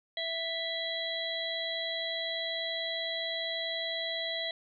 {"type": "harmonic tone", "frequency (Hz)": 659.3, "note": "E5", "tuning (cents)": 0, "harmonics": [1, 3, 5, 6], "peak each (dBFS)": [-38, -38, -37, -37], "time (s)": [0.17, 4.51], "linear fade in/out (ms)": 2, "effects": []}